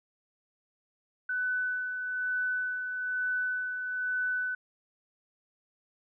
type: tone with tremolo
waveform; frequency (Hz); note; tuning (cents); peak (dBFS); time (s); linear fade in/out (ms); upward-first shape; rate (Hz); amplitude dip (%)
sine; 1499; F#6; +22; -27; 1.29-4.55; 5; sine; 1.1; 45
effects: none